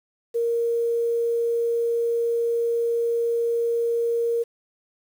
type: tone with quantisation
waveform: sine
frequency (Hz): 467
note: A#4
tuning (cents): +3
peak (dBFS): -20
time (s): 0.34-4.44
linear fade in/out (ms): 20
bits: 8
effects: none